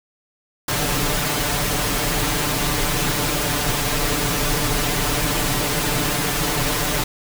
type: noise with comb filter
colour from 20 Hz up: pink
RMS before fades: -21 dBFS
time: 0.68-7.04 s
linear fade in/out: 5 ms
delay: 6.8 ms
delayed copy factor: +1
effects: none